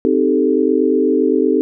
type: chord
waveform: sine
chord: A half-diminished seventh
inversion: first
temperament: equal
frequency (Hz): 261.6 / 311.1 / 392 / 440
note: C4 / Eb4 / G4 / A4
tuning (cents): 0 / 0 / 0 / 0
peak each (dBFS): -17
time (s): 0.05-1.61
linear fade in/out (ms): 0
effects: none